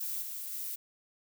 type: noise with level steps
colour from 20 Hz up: violet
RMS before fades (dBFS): -36 / -40 / -38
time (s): 0-0.76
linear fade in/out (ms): 10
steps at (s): 0.22 / 0.52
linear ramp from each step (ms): 2
effects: none